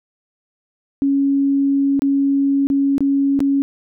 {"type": "tone with dropouts", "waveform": "sine", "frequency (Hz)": 277.2, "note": "C#4", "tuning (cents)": 0, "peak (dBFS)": -13, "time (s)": [1.02, 3.62], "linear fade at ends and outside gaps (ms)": 0, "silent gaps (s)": [[1.994, 2.02], [2.67, 2.701], [2.981, 3.006], [3.392, 3.404]], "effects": []}